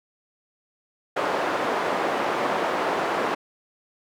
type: band-pass noise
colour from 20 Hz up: white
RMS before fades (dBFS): -25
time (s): 1.16-3.35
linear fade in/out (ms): 10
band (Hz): 330 to 1000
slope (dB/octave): 12
effects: none